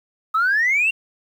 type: exponential sweep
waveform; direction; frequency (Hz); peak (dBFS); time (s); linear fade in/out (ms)
sine; up; 1258 to 2794; -14; 0.34-0.91; 10
effects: tanh soft clip ceiling -12 dBFS + 8-bit